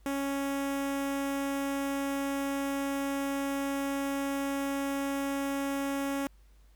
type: tone with notch filter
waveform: sawtooth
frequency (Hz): 277.2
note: C#4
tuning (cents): 0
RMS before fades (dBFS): -32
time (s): 0.06-6.27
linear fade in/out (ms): 0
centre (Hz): 4300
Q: 1.8
effects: added 50 Hz sine -55 dBFS peak until 6.75 s + pink hiss -69 dBFS RMS until 6.75 s